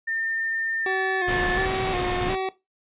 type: tone with pitch glide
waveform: sine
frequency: 1807 to 1746.5 Hz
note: A6 to A6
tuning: +46 to -13 cents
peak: -25 dBFS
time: 0.07-1.66 s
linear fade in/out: 10 ms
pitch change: -59 cents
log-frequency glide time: 0.81-0.97 s
type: tone with vibrato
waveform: 25% pulse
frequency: 370 Hz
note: F#4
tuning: in tune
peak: -21 dBFS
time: 0.86-2.49 s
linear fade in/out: 2 ms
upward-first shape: square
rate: 1.4 Hz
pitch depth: 43 cents each way
type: noise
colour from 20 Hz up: pink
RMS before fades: -28 dBFS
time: 1.27-2.36 s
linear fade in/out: 20 ms
effects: noise-tail reverb RT60 0.2 s tail -17 dB re dry + resampled to 8000 Hz